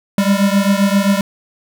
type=beating tone pair; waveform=square; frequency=196 / 203.6 Hz; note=G3 / G#3; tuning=0 / -34 cents; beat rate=7.6 Hz; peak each=-14 / -16 dBFS; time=0.18-1.21 s; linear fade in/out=2 ms; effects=none